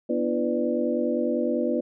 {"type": "tone cluster", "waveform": "sine", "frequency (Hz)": [243.8, 293.7, 339.1, 500, 590], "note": ["B3", "D4", "E4", "B4", "D5"], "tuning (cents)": [-22, 0, 49, 21, 8], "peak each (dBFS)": [-27, -31, -28, -28, -30], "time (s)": [0.09, 1.81], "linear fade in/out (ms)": 10, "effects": []}